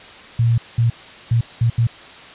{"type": "tone bursts at uneven times", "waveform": "sine", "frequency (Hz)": 116.54, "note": "A#2", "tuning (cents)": 0, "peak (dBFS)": -12, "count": 5, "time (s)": [[0.39, 0.58], [0.78, 0.9], [1.31, 1.41], [1.61, 1.7], [1.78, 1.87]], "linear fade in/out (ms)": 5, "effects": ["white hiss -39 dBFS RMS until 2.34 s", "resampled to 8000 Hz"]}